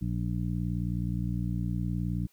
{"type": "harmonic tone", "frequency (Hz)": 59.3, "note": "A#1", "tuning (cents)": 30, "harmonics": [1, 2, 3, 4, 5], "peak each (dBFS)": [-34, -32, -32, -44, -40], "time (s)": [0.01, 2.27], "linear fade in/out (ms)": 10, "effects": ["white hiss -67 dBFS RMS until 2.32 s"]}